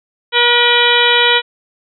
harmonic tone with a mistuned harmonic, 480 Hz, B4, 49 cents flat, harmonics 1 / 2 / 3 / 4 / 5 / 6 / 7 / 8, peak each -17 / -17 / -17 / -17 / -17 / -17 / -17 / -17 dBFS, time 0.32-1.42 s, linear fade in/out 50 ms, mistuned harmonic 6, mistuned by +72 cents, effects none

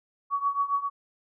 sine tone with tremolo, 1127 Hz, C#6, 28 cents sharp, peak -20 dBFS, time 0.3-0.9 s, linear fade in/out 50 ms, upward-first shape triangle, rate 7.3 Hz, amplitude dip 90%, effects none

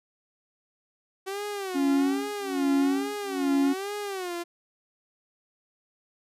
sawtooth tone with vibrato, 377.7 Hz, F#4, 36 cents sharp, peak -27 dBFS, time 1.26-4.44 s, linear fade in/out 20 ms, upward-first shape sine, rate 1.2 Hz, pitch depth 160 cents each way
triangle tone with tremolo, 277.2 Hz, C#4, in tune, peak -18 dBFS, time 1.74-3.74 s, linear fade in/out 20 ms, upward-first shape sine, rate 1.2 Hz, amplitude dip 100%
effects resampled to 32000 Hz

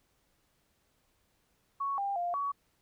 sine tone with pitch steps, 1111 / 797 / 700 / 1127 Hz, C#6 / G5 / F5 / C#6, +4 / +28 / +4 / +28 cents, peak -30 dBFS, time 1.8-2.52 s, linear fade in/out 10 ms, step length 180 ms, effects pink hiss -73 dBFS RMS until 2.81 s

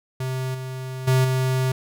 square tone with level steps, 130 Hz, C3, 11 cents flat, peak -25 / -30 / -16 / -20 dBFS, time 0.2-1.72 s, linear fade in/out 5 ms, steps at 0.54 / 1.07 / 1.24 s, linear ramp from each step 10 ms, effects none

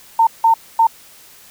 sine tone bursts at uneven times, 907 Hz, A#5, 48 cents flat, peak -8 dBFS, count 3, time 0.19-0.27 / 0.44-0.54 / 0.79-0.87 s, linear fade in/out 5 ms, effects white hiss -44 dBFS RMS until 1.5 s

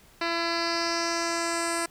10% pulse tone with low-pass filter sweep, 336.6 Hz, E4, 36 cents sharp, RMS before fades -28 dBFS, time 0.21-1.86 s, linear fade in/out 5 ms, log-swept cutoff 3700 to 9100 Hz, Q 3.3, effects pink hiss -56 dBFS RMS until 1.9 s

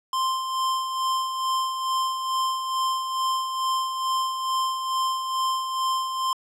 square tone with tremolo, 1046.5 Hz, C6, in tune, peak -22 dBFS, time 0.13-6.33 s, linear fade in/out 2 ms, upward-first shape sine, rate 2.3 Hz, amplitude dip 50%, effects low-pass 10000 Hz 12 dB/octave

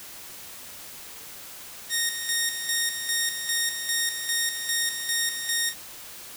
10% pulse tone with tremolo, 1856 Hz, A#6, 8 cents flat, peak -14 dBFS, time 1.89-5.75 s, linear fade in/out 50 ms, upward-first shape square, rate 2.5 Hz, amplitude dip 55%, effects white hiss -42 dBFS RMS until 6.36 s

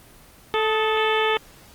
harmonic tone with a mistuned harmonic, 438.1 Hz, A4, 7 cents flat, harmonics 1 / 2 / 3 / 4 / 5 / 6 / 7 / 8, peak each -22 / -25 / -27 / -28 / -29 / -30 / -30 / -31 dBFS, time 0.54-1.37 s, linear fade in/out 0 ms, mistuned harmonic 3, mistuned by -60 cents, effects pink hiss -49 dBFS RMS until 1.74 s + Opus 24 kbps

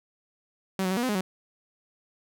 sawtooth tone with pitch steps, 190.7 / 184.4 / 190.1 / 239.8 / 256.8 / 208 / 186.6 Hz, G3 / F#3 / F#3 / A#3 / C4 / G#3 / F#3, -47 / -6 / +47 / +49 / -32 / +3 / +15 cents, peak -21 dBFS, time 0.79-1.21 s, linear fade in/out 2 ms, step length 60 ms, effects none

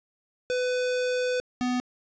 square tone pair in turn, 500 / 249 Hz, B4 / B3, +21 / +14 cents, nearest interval octave, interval 1207 cents, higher first, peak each -25 dBFS, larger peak neither, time 0.5-1.4 / 1.61-1.8 s, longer first, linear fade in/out 0 ms, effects resampled to 16000 Hz + 11-bit

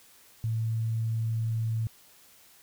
sine tone, 112.6 Hz, A2, 40 cents sharp, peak -26 dBFS, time 0.44-1.87 s, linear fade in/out 0 ms, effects white hiss -57 dBFS RMS until 2.62 s

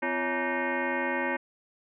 sine tone with frequency modulation, 647 Hz, E5, 32 cents flat, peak -26 dBFS, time 0.02-1.37 s, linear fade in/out 10 ms, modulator 301 Hz, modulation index 5.1, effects none

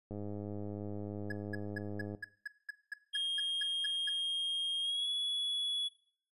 click train, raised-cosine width 2 ms, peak -30 dBFS, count 211, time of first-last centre 0.11-2.149 s, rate 103 Hz
triangle tone bursts, 1684 Hz, G#6, 24 cents sharp, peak -34 dBFS, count 13, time 1.3-4.093 s, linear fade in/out 5 ms, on 21 ms, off 210 ms
triangle tone with pitch glide, 3236 to 3387 Hz, G#7 to G#7, -46 to +33 cents, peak -31 dBFS, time 3.13-5.89 s, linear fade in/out 20 ms, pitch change +79 cents, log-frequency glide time 4.82-5.09 s
effects noise-tail reverb RT60 0.5 s tail -17 dB re dry + resampled to 32000 Hz

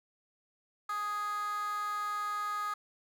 15% pulse tone with high-pass filter, 415.3 Hz, G#4, in tune, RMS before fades -35 dBFS, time 0.89-2.74 s, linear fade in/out 5 ms, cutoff 1200 Hz, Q 6.1, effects none

